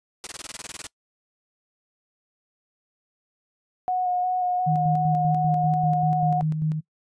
white noise bursts, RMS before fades -33 dBFS, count 13, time 0.24-0.868 s, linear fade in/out 0 ms, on 28 ms, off 22 ms
sine tone with vibrato, 728 Hz, F#5, 28 cents flat, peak -21 dBFS, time 3.88-6.41 s, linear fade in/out 0 ms, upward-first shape square, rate 2.8 Hz, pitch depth 14 cents each way
sine tone with tremolo, 155.56 Hz, D#3, in tune, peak -20 dBFS, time 4.66-6.81 s, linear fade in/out 20 ms, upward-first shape square, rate 5.1 Hz, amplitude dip 40%
effects noise-tail reverb RT60 0.1 s tail -23 dB re dry + resampled to 22050 Hz

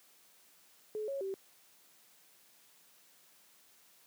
sine tone with pitch steps, 428 / 551 / 387.1 Hz, A4 / C#5 / G4, -48 / -11 / -22 cents, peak -35 dBFS, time 0.95-1.34 s, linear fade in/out 0 ms, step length 130 ms, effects white hiss -64 dBFS RMS until 4.06 s + high-pass 150 Hz 12 dB/octave

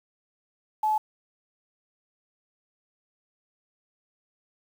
sine tone, 860 Hz, A5, 40 cents flat, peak -21 dBFS, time 0.83-0.98 s, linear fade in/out 5 ms, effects 8-bit

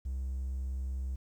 triangle tone, 65.41 Hz, C2, in tune, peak -30 dBFS, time 0.05-1.16 s, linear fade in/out 10 ms, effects tanh soft clip ceiling -27 dBFS + 11-bit

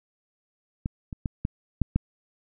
clicks, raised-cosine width 5 ms, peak -15 / -22 / -15 / -13 / -9 / -9 dBFS, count 6, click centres 0.859 / 1.128 / 1.258 / 1.451 / 1.817 / 1.96 s, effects none

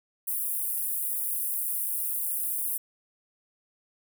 pink high-pass noise, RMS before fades -30 dBFS, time 0.27-2.78 s, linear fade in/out 10 ms, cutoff 9800 Hz, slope 48 dB/octave, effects none

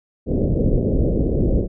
pink low-pass noise, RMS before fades -18 dBFS, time 0.26-1.68 s, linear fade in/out 50 ms, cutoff 550 Hz, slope 48 dB/octave, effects none

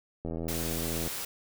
click train, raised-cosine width 2 ms, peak -22 dBFS, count 69, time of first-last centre 0.25-1.075 s, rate 82.4 Hz
white noise, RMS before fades -36 dBFS, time 0.48-1.25 s, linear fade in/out 5 ms
effects none

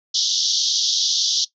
white band-pass noise, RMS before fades -20 dBFS, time 0.14-1.45 s, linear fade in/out 10 ms, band 3200 to 6200 Hz, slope 96 dB/octave, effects noise-tail reverb RT60 0.1 s tail -17 dB re dry

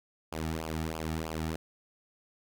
sawtooth tone with flanger, 79.8 Hz, D#2, 44 cents sharp, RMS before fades -35 dBFS, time 0.32-1.56 s, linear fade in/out 5 ms, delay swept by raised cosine 0.5 to 2 ms, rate 3.1 Hz, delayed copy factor -0.85, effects none

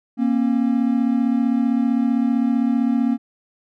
triangle tone pair together, 235.2 / 270.7 Hz, A#3 / C#4, +16 / -41 cents, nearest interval major second, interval 243 cents, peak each -16 / -18 dBFS, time 0.17-3.18 s, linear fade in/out 50 ms, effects none

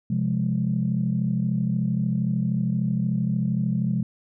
sine chord, F minor, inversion second, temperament equal, 130.81 / 174.61 / 207.7 Hz, C3 / F3 / Ab3, 0 / 0 / 0 cents, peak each -25 dBFS, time 0.1-4.03 s, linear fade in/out 5 ms, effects tanh soft clip ceiling -12 dBFS

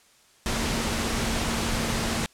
sine tone in noise, 227.8 Hz, A#3, 40 cents flat, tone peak -32 dBFS, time 0.46-2.26 s, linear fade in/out 0 ms, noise pink, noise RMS -27 dBFS, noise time 0.46-2.26 s, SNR -8 dB, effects white hiss -58 dBFS RMS until 2.33 s + low-pass 9000 Hz 12 dB/octave

